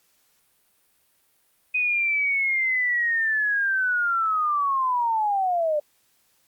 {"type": "linear sweep", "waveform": "sine", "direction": "down", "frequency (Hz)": [2506, 584], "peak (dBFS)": -20, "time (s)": [1.74, 5.8], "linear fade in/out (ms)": 10, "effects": ["white hiss -65 dBFS RMS until 6.47 s", "Opus 48 kbps"]}